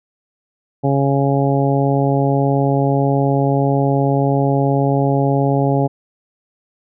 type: harmonic tone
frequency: 138.59 Hz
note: C#3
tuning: in tune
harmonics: 1 / 2 / 3 / 4 / 5 / 6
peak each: -16 / -19 / -21 / -22 / -23 / -24 dBFS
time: 0.83-5.88 s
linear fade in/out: 20 ms
effects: none